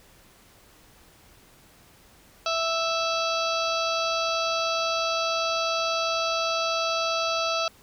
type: harmonic tone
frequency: 659.3 Hz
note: E5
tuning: in tune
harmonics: 1 / 2 / 4 / 5 / 6 / 7 / 8 / 9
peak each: -28 / -28 / -32 / -36 / -34 / -34 / -40 / -39 dBFS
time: 2.46-7.68 s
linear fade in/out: 2 ms
effects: pink hiss -55 dBFS RMS until 7.82 s